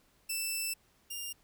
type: tone pair in turn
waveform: 10% pulse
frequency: 2655 / 2804 Hz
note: E7 / F7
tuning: +12 / +6 cents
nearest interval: minor second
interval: 94 cents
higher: second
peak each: -24 / -29 dBFS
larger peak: first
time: 0.29-0.74 / 1.1-1.33 s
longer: first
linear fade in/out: 10 ms
effects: pink hiss -68 dBFS RMS until 1.43 s